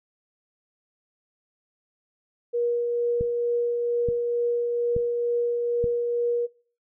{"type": "tone with tremolo", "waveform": "sine", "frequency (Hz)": 476.8, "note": "A#4", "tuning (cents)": 39, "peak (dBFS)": -21, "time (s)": [2.53, 6.47], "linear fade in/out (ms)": 20, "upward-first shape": "triangle", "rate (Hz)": 2.2, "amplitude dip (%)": 30}
{"type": "click train", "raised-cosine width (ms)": 5, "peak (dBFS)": -18, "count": 4, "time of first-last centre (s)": [3.21, 5.842], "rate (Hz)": 1.14}
{"effects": ["noise-tail reverb RT60 0.4 s tail -21 dB re dry"]}